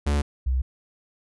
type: tone pair in turn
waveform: 45% pulse / sine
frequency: 72.4 / 64.38 Hz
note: D2 / C2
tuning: -24 / -27 cents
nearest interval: major second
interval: 203 cents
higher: first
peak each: -20 dBFS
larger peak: neither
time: 0.06-0.22 / 0.46-0.62 s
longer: neither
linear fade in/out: 10 ms
effects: resampled to 24000 Hz